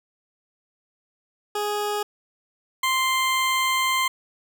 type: tone pair in turn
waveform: 20% pulse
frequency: 415.3 / 1046.5 Hz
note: G#4 / C6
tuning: 0 / 0 cents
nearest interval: octave + major third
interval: 1600 cents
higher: second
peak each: -19 / -15 dBFS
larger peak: second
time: 1.55-2.03 / 2.83-4.08 s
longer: second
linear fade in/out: 5 ms
effects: none